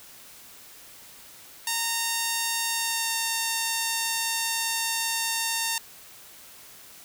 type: tone with pitch glide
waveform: 5% pulse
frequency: 920 to 912.6 Hz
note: A#5 to A#5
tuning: -23 to -37 cents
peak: -13 dBFS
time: 1.67-5.78 s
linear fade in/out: 2 ms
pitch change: -14 cents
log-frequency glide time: 2.68-3.16 s
effects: white hiss -48 dBFS RMS until 7.04 s